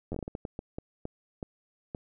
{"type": "slowing click train", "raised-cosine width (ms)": 2, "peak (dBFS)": -22, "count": 14, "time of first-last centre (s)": [0.12, 1.948], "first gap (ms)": 10, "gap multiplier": 1.39, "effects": []}